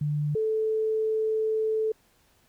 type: tone pair in turn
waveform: sine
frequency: 148.2 / 437.7 Hz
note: D3 / A4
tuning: +16 / -9 cents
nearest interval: octave + perfect fifth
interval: 1875 cents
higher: second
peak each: -24 / -23 dBFS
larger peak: second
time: 0.01-0.35 / 0.35-1.92 s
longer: second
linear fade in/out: 5 ms
effects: pink hiss -64 dBFS RMS until 2.48 s